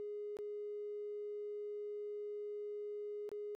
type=tone with dropouts; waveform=triangle; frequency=415.3 Hz; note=G#4; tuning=in tune; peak=-37 dBFS; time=0-3.55 s; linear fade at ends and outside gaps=0 ms; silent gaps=0.369-0.388 / 3.291-3.316 s; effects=tanh soft clip ceiling -39 dBFS